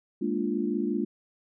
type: chord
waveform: sine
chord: Bb dominant seventh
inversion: third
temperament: equal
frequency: 207.7 / 233.1 / 293.7 / 349.2 Hz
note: Ab3 / Bb3 / D4 / F4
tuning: 0 / 0 / 0 / 0 cents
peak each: -31 dBFS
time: 0.21-1.05 s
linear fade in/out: 10 ms
effects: none